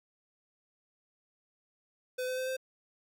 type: tone with pitch steps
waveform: square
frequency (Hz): 506 / 511 / 516 / 521.1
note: B4 / C5 / C5 / C5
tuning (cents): +42 / -41 / -24 / -7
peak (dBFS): -33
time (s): 2.18-2.568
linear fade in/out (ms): 10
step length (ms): 97
effects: 12-bit